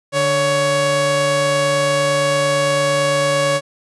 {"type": "tone pair together", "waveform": "sawtooth", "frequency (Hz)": [146.83, 558.5], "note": ["D3", "C#5"], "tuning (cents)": [0, 13], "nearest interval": "octave + major seventh", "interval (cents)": 2313, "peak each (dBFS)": [-19, -11], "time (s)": [0.12, 3.61], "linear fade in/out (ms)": 50, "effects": ["resampled to 24000 Hz"]}